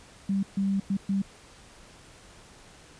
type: tone bursts at uneven times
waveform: sine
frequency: 196 Hz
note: G3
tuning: in tune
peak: -23 dBFS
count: 4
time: 0.29-0.43 / 0.57-0.8 / 0.9-0.97 / 1.09-1.22 s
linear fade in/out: 5 ms
effects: pink hiss -52 dBFS RMS until 2.99 s + resampled to 22050 Hz